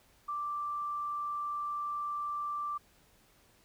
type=tone; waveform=sine; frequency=1174.7 Hz; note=D6; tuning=in tune; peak=-33 dBFS; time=0.28-2.78 s; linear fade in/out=10 ms; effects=pink hiss -65 dBFS RMS until 3.64 s